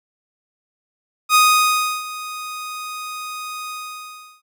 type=tone with ADSR envelope; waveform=sawtooth; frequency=1244.5 Hz; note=D#6; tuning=in tune; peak=-6 dBFS; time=1.29-4.42 s; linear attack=58 ms; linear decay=680 ms; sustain=-18 dB; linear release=710 ms; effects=none